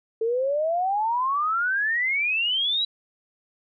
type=exponential sweep; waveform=sine; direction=up; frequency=440 to 3951 Hz; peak=-21 dBFS; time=0.21-2.85 s; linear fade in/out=5 ms; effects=none